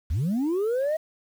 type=linear sweep; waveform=sine; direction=up; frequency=61.2 to 643 Hz; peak=-20 dBFS; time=0.1-0.97 s; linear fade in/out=10 ms; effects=tanh soft clip ceiling -21 dBFS + 8-bit